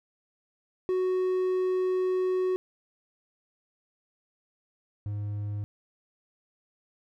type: tone pair in turn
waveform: triangle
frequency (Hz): 370 / 103.35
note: F#4 / G#2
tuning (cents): 0 / -8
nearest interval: octave + minor seventh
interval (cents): 2208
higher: first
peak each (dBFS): -22 / -28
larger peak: first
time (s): 0.89-2.56 / 5.06-5.64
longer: first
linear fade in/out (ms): 0
effects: none